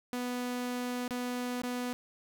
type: tone with dropouts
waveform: sawtooth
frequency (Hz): 246.9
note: B3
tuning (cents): 0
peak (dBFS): -29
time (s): 0.13-1.93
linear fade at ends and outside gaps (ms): 0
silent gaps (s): 1.079-1.108 / 1.618-1.635
effects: none